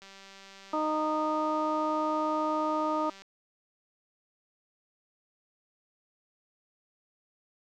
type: click train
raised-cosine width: 0.2 ms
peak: -33 dBFS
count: 625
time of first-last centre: 0.02-3.22 s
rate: 195 Hz
type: harmonic tone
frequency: 308.4 Hz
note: D#4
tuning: 15 cents flat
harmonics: 1 / 2 / 3 / 4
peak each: -32 / -32 / -32 / -32 dBFS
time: 0.73-3.1 s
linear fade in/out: 5 ms
effects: none